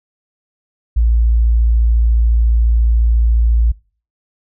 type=tone; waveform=sine; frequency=57.1 Hz; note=A#1; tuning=35 cents flat; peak=-9 dBFS; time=0.96-3.72 s; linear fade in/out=10 ms; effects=noise-tail reverb RT60 0.4 s tail -23 dB re dry